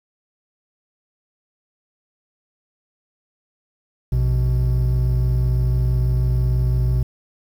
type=tone pair together; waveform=triangle; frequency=59.09 / 125.2 Hz; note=A#1 / B2; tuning=+24 / +24 cents; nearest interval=octave + minor second; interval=1300 cents; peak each=-16 dBFS; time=4.12-7.03 s; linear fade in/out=5 ms; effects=tanh soft clip ceiling -6 dBFS + 8-bit